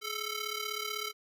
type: ring-modulated tone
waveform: 10% pulse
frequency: 880 Hz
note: A5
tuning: in tune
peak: -23 dBFS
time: 0.01-1.13 s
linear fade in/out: 50 ms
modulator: 458 Hz
effects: none